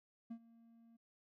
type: tone with ADSR envelope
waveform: triangle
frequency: 230 Hz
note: A#3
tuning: 23 cents flat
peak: -40 dBFS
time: 0.3-0.97 s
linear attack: 12 ms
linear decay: 71 ms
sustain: -20 dB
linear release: 12 ms
effects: none